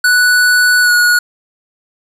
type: tone with pitch glide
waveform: square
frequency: 1480 to 1453.7 Hz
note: F#6 to F#6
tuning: 0 to -31 cents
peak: -8 dBFS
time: 0.04-1.19 s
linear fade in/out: 5 ms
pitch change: -31 cents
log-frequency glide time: 0.82-0.92 s
effects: resampled to 32000 Hz + 7-bit